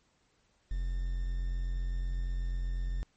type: tone with quantisation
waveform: triangle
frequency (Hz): 44.05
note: F1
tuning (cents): +16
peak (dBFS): -28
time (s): 0.71-3.03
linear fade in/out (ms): 0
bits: 9
effects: pink hiss -71 dBFS RMS until 3.16 s + MP3 32 kbps